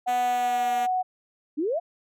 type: tone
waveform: sine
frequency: 740 Hz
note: F#5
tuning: in tune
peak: -22 dBFS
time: 0.06-1.03 s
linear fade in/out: 20 ms
type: tone with pitch glide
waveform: 5% pulse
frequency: 247.2 to 239.6 Hz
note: B3 to A#3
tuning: +2 to +48 cents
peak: -22 dBFS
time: 0.07-0.87 s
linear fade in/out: 20 ms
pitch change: -54 cents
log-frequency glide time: 0.2-0.75 s
type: exponential sweep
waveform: sine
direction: up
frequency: 277.2 to 730 Hz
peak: -23 dBFS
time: 1.57-1.8 s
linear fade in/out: 20 ms
effects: none